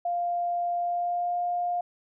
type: tone with pitch glide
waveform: sine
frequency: 698.5 to 705.8 Hz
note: F5 to F5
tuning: 0 to +18 cents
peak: -25 dBFS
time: 0.05-1.81 s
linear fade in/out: 5 ms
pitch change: +18 cents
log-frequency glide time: 0.77-1.38 s
effects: none